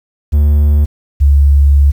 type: tone pair in turn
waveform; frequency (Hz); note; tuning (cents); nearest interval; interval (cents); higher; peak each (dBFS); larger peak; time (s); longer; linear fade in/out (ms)
triangle / sine; 73.42 / 70.67; D2 / C#2; 0 / +34; minor second; 66; first; -4; neither; 0.32-0.86 / 1.2-1.92; second; 20
effects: 7-bit